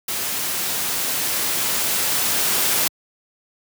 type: noise with level ramp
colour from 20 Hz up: white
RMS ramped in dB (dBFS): -25 to -19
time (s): 0.08-2.88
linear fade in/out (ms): 5
effects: high-pass 100 Hz 12 dB/octave